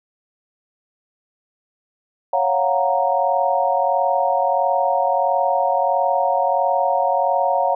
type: chord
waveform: sine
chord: Gb major seventh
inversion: second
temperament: equal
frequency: 554.4 / 698.5 / 740 / 932.3 Hz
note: Db5 / F5 / Gb5 / Bb5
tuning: 0 / 0 / 0 / 0 cents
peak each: -21 dBFS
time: 2.33-7.75 s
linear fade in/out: 5 ms
effects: none